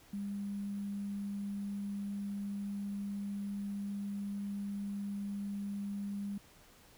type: tone with sample-and-hold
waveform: sine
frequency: 201.1 Hz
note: G3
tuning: 44 cents sharp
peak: -36 dBFS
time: 0.13-6.38 s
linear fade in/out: 5 ms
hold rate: 11025 Hz
effects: pink hiss -61 dBFS RMS until 6.97 s